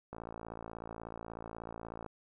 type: click train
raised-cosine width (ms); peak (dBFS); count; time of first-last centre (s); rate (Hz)
1; -29; 110; 0.13-2.063; 56.4
effects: none